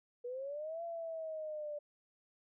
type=linear two-way sweep; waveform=sine; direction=up then down; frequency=477.9 to 681 to 586 Hz; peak=-39 dBFS; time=0.24-1.79 s; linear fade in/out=10 ms; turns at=0.83 s; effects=none